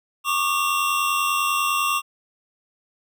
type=tone cluster; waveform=square; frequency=1105 / 1195 / 2746 Hz; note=C#6 / D6 / F7; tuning=-6 / +30 / -30 cents; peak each=-25 dBFS; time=0.24-2.02 s; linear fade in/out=50 ms; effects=none